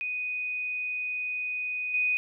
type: tone with level steps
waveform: sine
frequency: 2489 Hz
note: D#7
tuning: in tune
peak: -29 / -23 dBFS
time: 0.01-2.17 s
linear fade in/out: 0 ms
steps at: 1.94 s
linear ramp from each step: 2 ms
effects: none